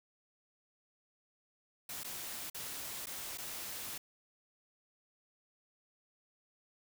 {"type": "noise with dropouts", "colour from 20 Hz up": "white", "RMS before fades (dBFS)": -43, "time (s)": [1.89, 3.98], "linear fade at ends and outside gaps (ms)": 5, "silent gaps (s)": [[2.035, 2.044], [2.5, 2.545], [3.059, 3.068], [3.375, 3.382]], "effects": []}